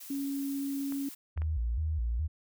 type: noise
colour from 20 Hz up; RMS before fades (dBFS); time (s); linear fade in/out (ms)
blue; -46; 0-1.15; 10
type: tone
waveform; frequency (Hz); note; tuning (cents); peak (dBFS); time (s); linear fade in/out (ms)
sine; 277.2; C#4; 0; -31; 0.1-1.09; 5
type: clicks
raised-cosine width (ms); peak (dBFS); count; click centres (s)
0.5; -31; 3; 0.923 / 1.376 / 1.419
type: tone with vibrato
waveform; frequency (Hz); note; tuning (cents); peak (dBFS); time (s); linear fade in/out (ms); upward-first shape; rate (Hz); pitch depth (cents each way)
sine; 67.5; C#2; -45; -28; 1.36-2.28; 20; square; 2.4; 260
effects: none